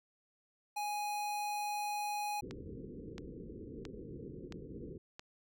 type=tone; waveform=square; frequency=830.6 Hz; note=G#5; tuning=in tune; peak=-36 dBFS; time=0.76-2.41 s; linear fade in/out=10 ms
type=low-pass noise; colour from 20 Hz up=white; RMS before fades=-47 dBFS; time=2.42-4.98 s; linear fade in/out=5 ms; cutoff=480 Hz; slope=96 dB/octave
type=click train; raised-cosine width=0.2 ms; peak=-29 dBFS; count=5; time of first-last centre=2.51-5.195 s; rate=1.49 Hz
effects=none